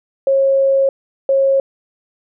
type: tone bursts at uneven times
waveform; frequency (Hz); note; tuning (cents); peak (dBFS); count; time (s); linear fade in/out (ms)
sine; 543; C#5; -36; -10; 2; 0.27-0.89 / 1.29-1.6; 2
effects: none